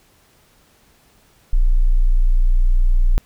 sine tone, 29.84 Hz, A#0, 41 cents sharp, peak -10 dBFS, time 1.53-3.18 s, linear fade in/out 0 ms, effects pink hiss -55 dBFS RMS until 3.25 s

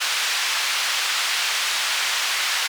white band-pass noise, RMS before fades -23 dBFS, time 0-2.68 s, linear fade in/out 20 ms, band 1200 to 4200 Hz, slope 12 dB/octave, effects none

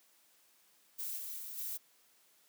violet noise with level steps, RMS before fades -40 / -43 / -45 / -40 dBFS, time 0.98-1.78 s, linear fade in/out 20 ms, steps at 1.17 / 1.38 / 1.57 s, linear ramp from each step 20 ms, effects white hiss -68 dBFS RMS until 2.48 s + high-pass 200 Hz 12 dB/octave

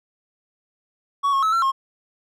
triangle tone with pitch steps, 1122 / 1091 / 1296 / 1353 / 1075 Hz, C#6 / C#6 / E6 / E6 / C6, +21 / -28 / -30 / +45 / +47 cents, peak -15 dBFS, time 1.23-1.72 s, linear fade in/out 20 ms, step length 98 ms, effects none

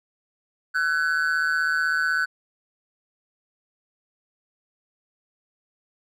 triangle tone with amplitude modulation, 1506 Hz, F#6, 30 cents sharp, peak -15 dBFS, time 0.74-2.26 s, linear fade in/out 20 ms, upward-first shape sine, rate 156 Hz, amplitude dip 80%, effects none

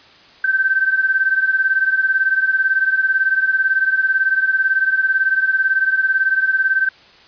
sine beating tone pair, 1547 / 1565 Hz, G6 / G6, -23 / -3 cents, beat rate 18 Hz, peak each -15 / -19 dBFS, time 0.44-6.89 s, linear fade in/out 5 ms, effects white hiss -46 dBFS RMS until 7.27 s + resampled to 11025 Hz

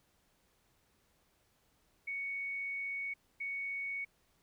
sine tone bursts at uneven times, 2226 Hz, C#7, 7 cents sharp, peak -36 dBFS, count 2, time 2.07-3.14 / 3.4-4.05 s, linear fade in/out 10 ms, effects pink hiss -73 dBFS RMS until 4.42 s

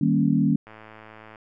sine chord, Eb dominant seventh, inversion none, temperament equal, 155.56 / 196 / 233.1 / 277.2 Hz, Eb3 / G3 / Bb3 / Db4, 0 / 0 / 0 / 0 cents, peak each -23 dBFS, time 0.01-0.56 s, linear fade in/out 5 ms
click train, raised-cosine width 0.5 ms, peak -29 dBFS, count 76, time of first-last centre 0.67-1.358 s, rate 109 Hz
effects none

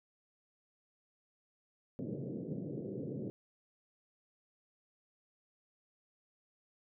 pink band-pass noise, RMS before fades -41 dBFS, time 1.99-3.3 s, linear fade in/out 0 ms, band 120 to 510 Hz, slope 48 dB/octave, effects none

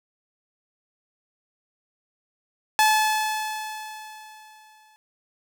sawtooth tone with exponential decay, 863 Hz, A5, 34 cents flat, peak -11 dBFS, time 2.79-4.96 s, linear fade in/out 0 ms, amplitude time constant 470 ms, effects none

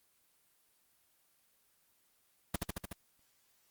pink noise with echo, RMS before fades -32 dBFS, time 2.54-2.56 s, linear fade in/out 5 ms, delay 74 ms, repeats 5, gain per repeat -2 dB, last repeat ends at 2.93 s, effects white hiss -72 dBFS RMS until 3.7 s + Opus 24 kbps

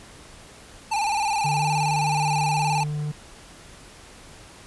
square tone with vibrato, 847 Hz, G#5, 34 cents sharp, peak -22 dBFS, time 0.91-2.84 s, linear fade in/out 10 ms, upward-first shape square, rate 19 Hz, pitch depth 73 cents each way
triangle tone with pitch glide, 146.9 to 149.47 Hz, D3 to D3, +1 to +31 cents, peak -23 dBFS, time 1.44-3.12 s, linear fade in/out 10 ms, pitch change +30 cents, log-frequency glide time 1.58-1.64 s
effects pink hiss -46 dBFS RMS until 4.66 s + resampled to 24000 Hz

